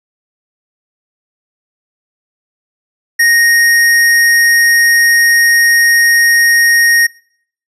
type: tone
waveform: square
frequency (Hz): 1864.7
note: A#6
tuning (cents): 0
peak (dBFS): -7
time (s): 3.19-7.07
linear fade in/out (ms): 10
effects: noise-tail reverb RT60 0.6 s tail -23 dB re dry + resampled to 32000 Hz